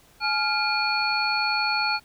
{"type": "tone cluster", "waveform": "sine", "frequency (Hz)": [845, 1396, 2415, 4377], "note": ["G#5", "F6", "D7", "C#8"], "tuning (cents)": [30, -1, 48, -23], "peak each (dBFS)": -27, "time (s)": [0.2, 2], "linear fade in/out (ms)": 50, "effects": ["pink hiss -56 dBFS RMS until 2.04 s"]}